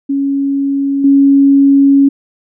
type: tone with level steps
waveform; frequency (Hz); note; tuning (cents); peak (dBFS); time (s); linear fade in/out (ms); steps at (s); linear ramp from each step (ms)
sine; 277.2; C#4; 0; -11 / -4; 0.09-2.09; 10; 1.04; 5
effects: none